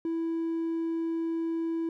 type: tone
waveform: triangle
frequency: 329.6 Hz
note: E4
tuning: in tune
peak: -25 dBFS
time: 0.05-1.89 s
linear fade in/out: 2 ms
effects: tanh soft clip ceiling -22 dBFS